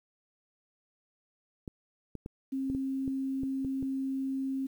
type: clicks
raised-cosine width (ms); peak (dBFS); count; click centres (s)
3; -26; 9; 1.678 / 2.153 / 2.261 / 2.7 / 2.749 / 3.078 / 3.434 / 3.648 / 3.827
type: tone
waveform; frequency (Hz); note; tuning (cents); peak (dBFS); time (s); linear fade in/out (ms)
sine; 267.6; C4; +39; -30; 2.52-4.67; 10
effects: 10-bit